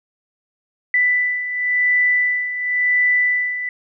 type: beating tone pair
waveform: sine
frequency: 1984 / 1984.94 Hz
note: B6 / B6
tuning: +7 / +8 cents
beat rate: 0.94 Hz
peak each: -22 / -16 dBFS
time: 0.94-3.69 s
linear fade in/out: 2 ms
effects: none